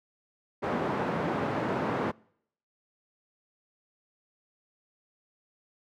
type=band-pass noise; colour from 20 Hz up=pink; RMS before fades=-30 dBFS; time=0.62-2.12 s; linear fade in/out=20 ms; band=170 to 1200 Hz; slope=12 dB/octave; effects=noise-tail reverb RT60 0.7 s tail -26 dB re dry + high-pass 80 Hz 12 dB/octave